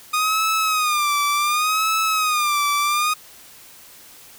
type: tone with vibrato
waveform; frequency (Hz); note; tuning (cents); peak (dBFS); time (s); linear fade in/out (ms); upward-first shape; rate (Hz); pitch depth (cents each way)
sawtooth; 1230; D#6; -20; -14; 0.13-3.14; 10; sine; 0.68; 100
effects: white hiss -45 dBFS RMS until 4.38 s